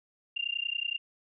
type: tone with amplitude modulation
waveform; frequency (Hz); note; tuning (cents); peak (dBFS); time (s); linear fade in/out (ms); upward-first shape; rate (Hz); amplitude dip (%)
sine; 2794; F7; 0; -26; 0.36-0.98; 10; sine; 30.7; 100
effects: none